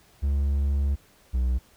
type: tone pair in turn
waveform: triangle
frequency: 70.1 / 62.45 Hz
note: C#2 / B1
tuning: +20 / +20 cents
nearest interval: major second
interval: 200 cents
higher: first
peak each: -19 dBFS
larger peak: neither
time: 0.22-0.96 / 1.33-1.59 s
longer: first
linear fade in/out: 20 ms
effects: pink hiss -58 dBFS RMS until 1.76 s